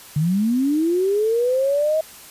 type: linear sweep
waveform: sine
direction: up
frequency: 142.7 to 640 Hz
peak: -16 dBFS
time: 0.16-2.01 s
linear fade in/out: 5 ms
effects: white hiss -42 dBFS RMS until 2.3 s + resampled to 32000 Hz